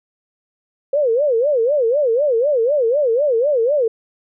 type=tone with vibrato; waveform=sine; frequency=520 Hz; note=C5; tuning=11 cents flat; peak=-13 dBFS; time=0.93-3.88 s; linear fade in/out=5 ms; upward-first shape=sine; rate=4 Hz; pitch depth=260 cents each way; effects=none